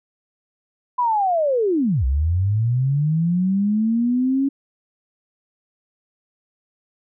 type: linear two-way sweep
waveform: sine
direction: down then up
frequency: 1008 to 62 to 278.1 Hz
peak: -16 dBFS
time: 0.98-4.49 s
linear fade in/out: 10 ms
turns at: 2.05 s
effects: none